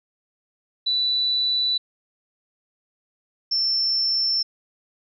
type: tone pair in turn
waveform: sine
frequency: 3968 / 5368 Hz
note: B7 / E8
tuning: +7 / +31 cents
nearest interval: perfect fourth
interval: 524 cents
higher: second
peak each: -19 dBFS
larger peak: neither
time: 0.86-1.78 / 3.51-4.43 s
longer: neither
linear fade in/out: 10 ms
effects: none